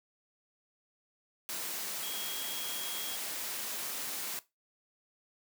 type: tone in noise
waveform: sine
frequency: 3279 Hz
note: G#7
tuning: 23 cents flat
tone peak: -42 dBFS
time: 2.03-3.16 s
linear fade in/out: 0 ms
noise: white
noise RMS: -38 dBFS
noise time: 1.49-4.39 s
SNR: -7 dB
effects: noise-tail reverb RT60 0.2 s tail -17 dB re dry + high-pass 200 Hz 12 dB/octave